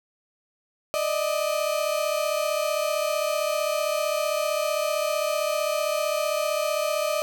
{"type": "tone pair together", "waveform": "35% pulse", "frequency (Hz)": [596.5, 632], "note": ["D5", "D#5"], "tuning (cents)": [27, 27], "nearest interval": "minor second", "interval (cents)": 100, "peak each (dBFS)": [-24, -25], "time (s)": [0.94, 7.22], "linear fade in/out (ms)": 0, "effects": []}